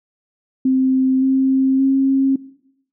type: tone with pitch steps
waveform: sine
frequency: 261.6 / 265.4 / 269.3 Hz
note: C4 / C4 / C#4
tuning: 0 / +25 / -50 cents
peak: -12 dBFS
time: 0.65-2.36 s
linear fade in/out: 5 ms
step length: 570 ms
effects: noise-tail reverb RT60 0.8 s tail -20 dB re dry